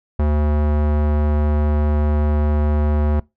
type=tone with low-pass filter; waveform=square; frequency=74.6 Hz; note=D2; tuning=28 cents sharp; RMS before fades=-17 dBFS; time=0.19-3.2 s; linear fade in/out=5 ms; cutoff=1100 Hz; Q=0.78; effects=noise-tail reverb RT60 0.2 s tail -22 dB re dry